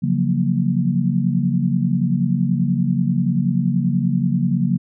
sine chord, Gb major seventh, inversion second, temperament equal, 138.59 / 174.61 / 185 / 233.1 Hz, Db3 / F3 / Gb3 / Bb3, 0 / 0 / 0 / 0 cents, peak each -21 / -21 / -21 / -22 dBFS, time 0.02-4.78 s, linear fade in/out 20 ms, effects none

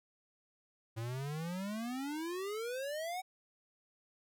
square exponential sweep, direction up, 110 to 760 Hz, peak -38 dBFS, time 0.96-3.22 s, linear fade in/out 20 ms, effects none

